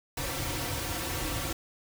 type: noise with comb filter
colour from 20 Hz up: pink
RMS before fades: -33 dBFS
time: 0.17-1.53 s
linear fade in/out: 5 ms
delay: 4.8 ms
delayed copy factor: -0.95
effects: none